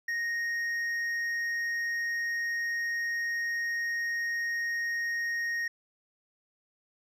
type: tone with hard clipping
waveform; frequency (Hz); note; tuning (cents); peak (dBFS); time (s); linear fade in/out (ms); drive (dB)
triangle; 1864.7; A#6; 0; -30; 0.08-5.68; 5; 7
effects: none